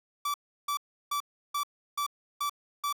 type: tone bursts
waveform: 45% pulse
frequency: 1158 Hz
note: D6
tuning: 25 cents flat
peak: -28 dBFS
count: 7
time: 0.25-2.927 s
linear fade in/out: 5 ms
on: 91 ms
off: 340 ms
effects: none